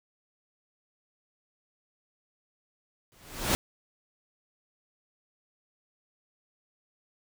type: noise with exponential growth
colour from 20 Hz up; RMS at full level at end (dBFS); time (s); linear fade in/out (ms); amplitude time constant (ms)
pink; -23; 3.12-3.55; 0; 92
effects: none